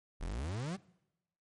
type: exponential sweep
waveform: 40% pulse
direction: up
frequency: 36 to 204.2 Hz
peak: -35 dBFS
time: 0.2-0.77 s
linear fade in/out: 20 ms
effects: noise-tail reverb RT60 0.9 s tail -22 dB re dry + MP3 48 kbps